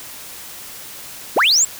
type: linear sweep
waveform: sine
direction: up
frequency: 174.8 to 7800 Hz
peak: -9 dBFS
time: 1.36-1.65 s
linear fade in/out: 10 ms
effects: tanh soft clip ceiling -9 dBFS + white hiss -35 dBFS RMS until 1.79 s